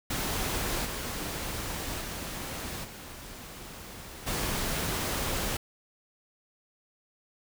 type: noise with level steps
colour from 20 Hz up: pink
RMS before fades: -31 / -35 / -37 / -44 / -31 dBFS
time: 0.1-5.57 s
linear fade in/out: 5 ms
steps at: 0.84 / 2 / 2.83 / 4.26 s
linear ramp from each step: 20 ms
effects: none